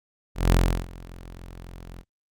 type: tone with ADSR envelope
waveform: sawtooth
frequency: 43.65 Hz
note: F1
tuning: in tune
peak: -11 dBFS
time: 0.35-2.04 s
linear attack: 170 ms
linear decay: 340 ms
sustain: -24 dB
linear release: 43 ms
effects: Opus 48 kbps